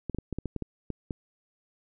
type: clicks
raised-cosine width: 3 ms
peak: -19 dBFS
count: 10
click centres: 0.097 / 0.147 / 0.186 / 0.327 / 0.386 / 0.457 / 0.563 / 0.623 / 0.903 / 1.108 s
effects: none